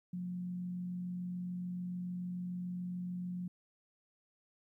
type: tone with frequency modulation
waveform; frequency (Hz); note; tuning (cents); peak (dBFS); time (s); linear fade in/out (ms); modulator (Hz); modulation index
sine; 179.3; F3; +46; -37; 0.13-3.48; 5; 46.9; 0.21
effects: 13-bit